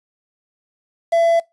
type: tone with quantisation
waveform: triangle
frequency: 671 Hz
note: E5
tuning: 31 cents sharp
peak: -10 dBFS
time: 1.12-1.4 s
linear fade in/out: 10 ms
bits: 6
effects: noise-tail reverb RT60 0.2 s tail -22 dB re dry + resampled to 24000 Hz